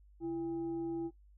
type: tone with frequency modulation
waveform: sine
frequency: 334.4 Hz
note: E4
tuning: 25 cents sharp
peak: -34 dBFS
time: 0.2-1.11 s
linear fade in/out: 50 ms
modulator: 470 Hz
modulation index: 0.31
effects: noise-tail reverb RT60 0.1 s tail -17 dB re dry + added 50 Hz sine -58 dBFS peak until 1.37 s